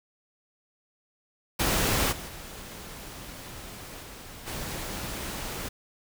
pink noise with level steps, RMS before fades -25 / -39 / -42 / -44 / -35 dBFS, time 1.59-5.69 s, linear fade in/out 10 ms, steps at 2.11 / 2.27 / 4.02 / 4.46 s, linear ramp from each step 20 ms, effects none

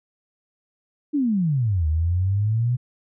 sine exponential two-way sweep, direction down then up, 307.5 to 76 to 126.3 Hz, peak -18 dBFS, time 1.13-2.77 s, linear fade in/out 20 ms, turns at 1.87 s, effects none

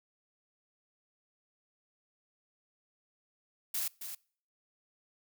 blue noise with echo, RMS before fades -34 dBFS, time 3.74-3.88 s, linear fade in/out 5 ms, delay 270 ms, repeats 1, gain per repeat -8 dB, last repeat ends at 4.15 s, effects noise-tail reverb RT60 0.5 s tail -25 dB re dry

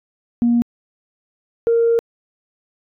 sine tone pair in turn, 237.2 / 463.6 Hz, A#3 / A#4, +30 / -10 cents, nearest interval octave, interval 1160 cents, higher second, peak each -11 dBFS, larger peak neither, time 0.42-0.62 / 1.67-1.99 s, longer second, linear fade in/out 0 ms, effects tanh soft clip ceiling -8 dBFS

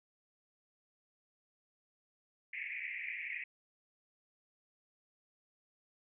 pink band-pass noise, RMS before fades -42 dBFS, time 2.53-3.44 s, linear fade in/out 5 ms, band 1900 to 2500 Hz, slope 96 dB/octave, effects none

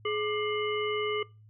harmonic tone with a mistuned harmonic, 422.6 Hz, G#4, 30 cents sharp, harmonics 1 / 3 / 5 / 7, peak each -29 / -34 / -36 / -37 dBFS, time 0.05-1.23 s, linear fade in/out 5 ms, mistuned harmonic 3, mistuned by -110 cents, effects noise-tail reverb RT60 0.3 s tail -23 dB re dry + added 107 Hz sine -52 dBFS peak until 1.49 s

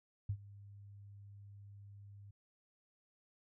sine tone with ADSR envelope, 100.8 Hz, G2, 49 cents sharp, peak -32 dBFS, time 0.29-2.31 s, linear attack 6 ms, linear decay 69 ms, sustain -20 dB, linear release 6 ms, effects none

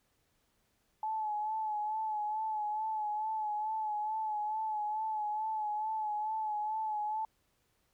sine tone with vibrato, 858 Hz, A5, 44 cents flat, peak -32 dBFS, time 1.03-7.25 s, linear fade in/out 2 ms, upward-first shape sine, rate 2.3 Hz, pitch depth 40 cents each way, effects pink hiss -75 dBFS RMS until 7.93 s

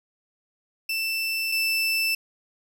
30% pulse tone pair in turn, 2663 / 2653 Hz, E7 / E7, +17 / +10 cents, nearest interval unison, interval 7 cents, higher first, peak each -22 / -19 dBFS, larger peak second, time 0.89-1.52 / 1.52-2.15 s, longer neither, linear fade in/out 5 ms, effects 9-bit

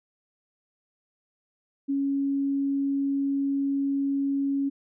sine tone, 277.2 Hz, C#4, in tune, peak -23 dBFS, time 1.88-4.7 s, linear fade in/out 20 ms, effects none

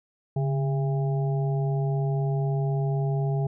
harmonic tone with a mistuned harmonic, 134.8 Hz, C#3, 48 cents flat, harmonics 1 / 3 / 5 / 6, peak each -23 / -33 / -37 / -39 dBFS, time 0.36-3.47 s, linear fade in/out 5 ms, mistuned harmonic 1, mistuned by +77 cents, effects none

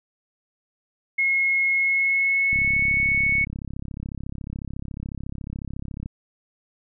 sine tone with pitch glide, 2167 to 2213 Hz, C#7 to C#7, -40 to -3 cents, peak -18 dBFS, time 1.18-3.45 s, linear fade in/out 10 ms, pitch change +37 cents, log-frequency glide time 1.71-2.89 s
click train, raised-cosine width 5 ms, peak -20 dBFS, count 121, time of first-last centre 2.53-6.059 s, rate 34 Hz
effects none

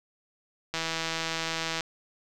click train, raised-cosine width 0.2 ms, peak -13 dBFS, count 175, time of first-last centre 0.74-1.807 s, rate 163 Hz, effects none

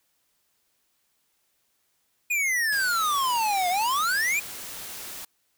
square exponential two-way sweep, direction down then up, 2489 to 698.5 to 2489 Hz, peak -23 dBFS, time 2.3-4.4 s, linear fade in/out 10 ms, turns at 3.69 s
white noise, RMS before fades -38 dBFS, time 2.72-5.25 s, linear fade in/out 5 ms
effects white hiss -71 dBFS RMS until 5.57 s

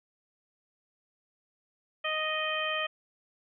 harmonic tone, 622.3 Hz, D#5, in tune, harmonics 1 / 2 / 3 / 4 / 5, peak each -35 / -35 / -35 / -35 / -35 dBFS, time 2.04-2.87 s, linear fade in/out 10 ms, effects none

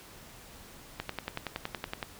click train, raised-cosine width 0.3 ms, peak -17 dBFS, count 12, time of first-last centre 1-2.028 s, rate 10.7 Hz, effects pink hiss -51 dBFS RMS until 2.19 s

